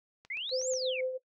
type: click train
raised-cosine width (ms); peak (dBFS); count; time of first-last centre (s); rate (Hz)
0.2; -35; 5; 0.25-0.737; 8.22
type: exponential two-way sweep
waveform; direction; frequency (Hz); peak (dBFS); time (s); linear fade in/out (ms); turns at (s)
sine; up then down; 1993 to 7600 to 2132; -34; 0.3-1.01; 5; 0.69
type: tone with tremolo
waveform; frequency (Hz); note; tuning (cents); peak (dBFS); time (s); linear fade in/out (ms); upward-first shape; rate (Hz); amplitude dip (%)
sine; 515; C5; -28; -28; 0.51-1.18; 20; triangle; 6.1; 65
effects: noise-tail reverb RT60 0.1 s tail -18 dB re dry